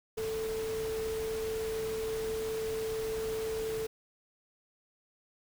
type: tone in noise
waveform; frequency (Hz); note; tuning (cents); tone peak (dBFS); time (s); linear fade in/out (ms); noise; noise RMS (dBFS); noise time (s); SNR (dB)
sine; 442.1; A4; +8; -32; 0.17-3.87; 10; pink; -43; 0.17-3.87; +8
effects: none